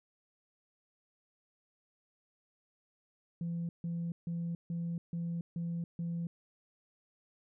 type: tone bursts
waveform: sine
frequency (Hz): 169.5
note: E3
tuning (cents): +49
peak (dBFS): -32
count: 7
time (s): 3.41-6.27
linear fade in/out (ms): 2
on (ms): 280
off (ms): 150
effects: tanh soft clip ceiling -31 dBFS